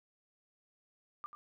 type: tone with echo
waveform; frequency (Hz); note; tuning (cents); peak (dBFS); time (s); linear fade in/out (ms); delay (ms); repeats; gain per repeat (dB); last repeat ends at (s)
sine; 1193; D6; +27; -39; 1.24-1.26; 0; 90; 1; -9; 1.35
effects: none